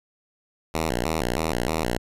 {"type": "tone with vibrato", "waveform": "5% pulse", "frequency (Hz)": 69.3, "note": "C#2", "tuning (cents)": 0, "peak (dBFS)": -12, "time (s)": [0.74, 1.98], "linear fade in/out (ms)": 5, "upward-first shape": "square", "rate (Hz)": 3.2, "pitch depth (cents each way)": 250, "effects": ["resampled to 32000 Hz"]}